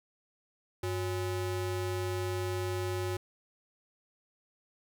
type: ring-modulated tone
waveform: square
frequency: 230 Hz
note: A#3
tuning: 23 cents flat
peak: -29 dBFS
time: 0.83-3.17 s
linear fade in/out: 5 ms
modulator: 133 Hz
effects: none